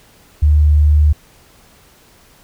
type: tone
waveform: sine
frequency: 74.8 Hz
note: D2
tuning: 32 cents sharp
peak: -7 dBFS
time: 0.42-1.13 s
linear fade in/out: 10 ms
effects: pink hiss -48 dBFS RMS until 2.43 s